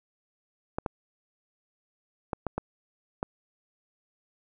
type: clicks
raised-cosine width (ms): 1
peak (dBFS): -15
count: 6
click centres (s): 0.785 / 0.862 / 2.332 / 2.467 / 2.58 / 3.229
effects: none